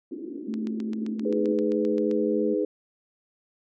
pink band-pass noise, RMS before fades -36 dBFS, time 0.11-1.53 s, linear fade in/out 2 ms, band 260 to 360 Hz, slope 48 dB/octave
sine tone with pitch glide, 219.8 to 217.9 Hz, A3 to A3, -2 to -17 cents, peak -28 dBFS, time 0.47-2.55 s, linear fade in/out 20 ms, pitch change -15 cents, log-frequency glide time 0.68-1.89 s
click train, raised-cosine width 0.2 ms, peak -26 dBFS, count 13, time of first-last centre 0.54-2.113 s, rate 7.63 Hz
sine chord, G# minor, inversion second, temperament just, 311.5 / 415.3 / 498.4 Hz, D#4 / G#4 / B4, +2 / 0 / +16 cents, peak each -27 / -26 / -28 dBFS, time 1.25-2.65 s, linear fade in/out 5 ms
effects none

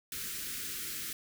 white band-stop noise, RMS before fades -39 dBFS, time 0.12-1.13 s, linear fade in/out 2 ms, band 440 to 1300 Hz, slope 48 dB/octave, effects none

